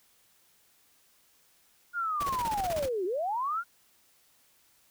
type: linear two-way sweep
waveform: sine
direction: down then up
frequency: 1445 to 345.8 to 1445 Hz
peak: -28 dBFS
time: 1.93-3.64 s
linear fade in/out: 50 ms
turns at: 3.05 s
type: noise with tremolo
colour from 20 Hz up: pink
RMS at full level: -37 dBFS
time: 2.2-2.89 s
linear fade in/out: 10 ms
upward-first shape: square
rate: 16 Hz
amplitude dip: 70%
effects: white hiss -65 dBFS RMS until 4.9 s